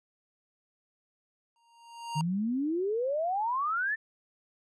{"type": "tone with exponential growth", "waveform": "square", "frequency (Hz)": 933, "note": "A#5", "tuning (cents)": 1, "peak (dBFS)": -30, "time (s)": [1.56, 2.21], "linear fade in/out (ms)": 1, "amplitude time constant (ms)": 140}
{"type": "exponential sweep", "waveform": "sine", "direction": "up", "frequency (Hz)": [147.1, 1819], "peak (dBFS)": -27, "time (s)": [2.15, 3.96], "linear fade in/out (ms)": 20}
{"effects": ["resampled to 22050 Hz"]}